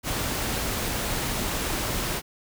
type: noise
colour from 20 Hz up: pink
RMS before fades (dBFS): -28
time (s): 0.03-2.22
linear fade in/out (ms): 50
effects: none